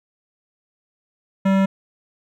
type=tone with hard clipping; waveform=sine; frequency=193.4 Hz; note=G3; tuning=23 cents flat; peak=-16 dBFS; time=1.45-1.66 s; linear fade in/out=10 ms; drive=18 dB; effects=none

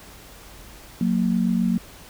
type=tone pair together; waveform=sine; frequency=183.34 / 231 Hz; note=F#3 / A#3; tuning=-16 / -16 cents; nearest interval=major third; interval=400 cents; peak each=-21 dBFS; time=1.01-1.78 s; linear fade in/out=2 ms; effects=added 50 Hz sine -50 dBFS peak until 2.09 s + pink hiss -45 dBFS RMS until 2.09 s

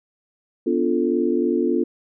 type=chord; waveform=sine; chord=B half-diminished seventh; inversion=none; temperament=equal with one note detuned; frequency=246.9 / 290.3 / 349.2 / 440 Hz; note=B3 / D4 / F4 / A4; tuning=0 / -20 / 0 / 0 cents; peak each=-23 / -24 / -21 / -25 dBFS; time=0.66-1.84 s; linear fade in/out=10 ms; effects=none

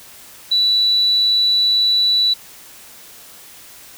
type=tone; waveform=sine; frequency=3951 Hz; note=B7; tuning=in tune; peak=-12 dBFS; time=0.51-2.34 s; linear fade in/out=10 ms; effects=white hiss -41 dBFS RMS until 3.97 s

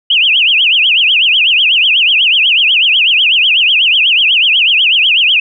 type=tone with vibrato; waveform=sine; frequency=2842 Hz; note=F7; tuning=30 cents sharp; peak=-6 dBFS; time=0.1-5.4 s; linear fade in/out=5 ms; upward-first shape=triangle; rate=8.1 Hz; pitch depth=290 cents each way; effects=none

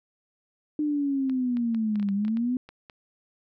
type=linear two-way sweep; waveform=sine; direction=down then up; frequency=303.5 to 196 to 256.4 Hz; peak=-23 dBFS; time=0.79-2.57 s; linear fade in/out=2 ms; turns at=2.13 s
type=clicks; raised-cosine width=0.3 ms; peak=-29 dBFS; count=12; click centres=1.297 / 1.57 / 1.747 / 1.957 / 1.998 / 2.028 / 2.088 / 2.25 / 2.281 / 2.371 / 2.69 / 2.898 s
effects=none

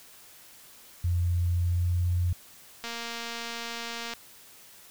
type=tone with pitch glide; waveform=sine; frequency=87.31 to 88.38 Hz; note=F2 to F2; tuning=0 to +21 cents; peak=-23 dBFS; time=1.04-2.33 s; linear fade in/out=5 ms; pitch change=+21 cents; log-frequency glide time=1.6-2.11 s
type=click train; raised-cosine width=0.2 ms; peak=-19 dBFS; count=303; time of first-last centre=2.84-4.136 s; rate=233 Hz
effects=white hiss -52 dBFS RMS until 4.9 s

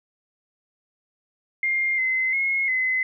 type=tone with pitch steps; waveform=sine; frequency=2115 / 2054 / 2164 / 2037 Hz; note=C7 / C7 / C#7 / C7; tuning=+18 / -33 / -42 / -47 cents; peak=-20 dBFS; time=1.63-3.03 s; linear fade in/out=2 ms; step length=350 ms; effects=none

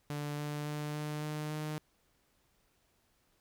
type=tone with pitch steps; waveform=sawtooth; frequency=146.83 / 148.02 / 149.22 / 150.44 / 151.66 / 152.89 Hz; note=D3 / D3 / D3 / D3 / D#3 / D#3; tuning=0 / +14 / +28 / +42 / -44 / -30 cents; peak=-32 dBFS; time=0.1-1.78 s; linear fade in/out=0 ms; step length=280 ms; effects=pink hiss -73 dBFS RMS until 3.4 s

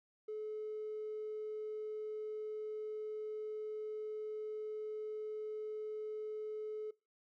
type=tone; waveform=triangle; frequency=429.1 Hz; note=A4; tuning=43 cents flat; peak=-36 dBFS; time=0.28-6.91 s; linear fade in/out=10 ms; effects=noise-tail reverb RT60 0.3 s tail -26 dB re dry + tanh soft clip ceiling -37 dBFS

